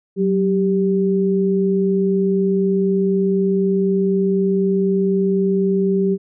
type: tone pair together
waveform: sine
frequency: 188.02 / 392 Hz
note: F#3 / G4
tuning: +28 / 0 cents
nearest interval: octave + minor second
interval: 1272 cents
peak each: -17 dBFS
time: 0.16-6.18 s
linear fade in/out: 50 ms
effects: none